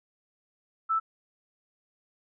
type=tone; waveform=sine; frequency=1318.5 Hz; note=E6; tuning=in tune; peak=-23 dBFS; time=0.89-1 s; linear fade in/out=20 ms; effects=none